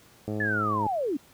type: click train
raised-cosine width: 2 ms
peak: -19 dBFS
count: 63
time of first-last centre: 0.28-0.865 s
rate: 106 Hz
type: linear sweep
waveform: sine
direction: down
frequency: 1760 to 255.7 Hz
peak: -25 dBFS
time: 0.4-1.17 s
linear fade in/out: 5 ms
effects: pink hiss -56 dBFS RMS until 1.33 s + high-pass 60 Hz 12 dB/octave